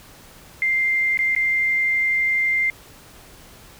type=tone with dropouts; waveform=sine; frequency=2096 Hz; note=C7; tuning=2 cents sharp; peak=-17 dBFS; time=0.62-2.7 s; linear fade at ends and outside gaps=1 ms; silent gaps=1.173-1.19 / 1.35-1.363 s; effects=pink hiss -46 dBFS RMS until 3.79 s